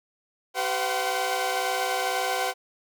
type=tone cluster; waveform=sawtooth; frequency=385.1 / 504 / 700 / 762 / 1056 Hz; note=G4 / B4 / F5 / G5 / C6; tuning=-31 / +35 / +4 / -49 / +16 cents; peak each=-31 / -27 / -29 / -24 / -32 dBFS; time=0.54-2.54 s; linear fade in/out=50 ms; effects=none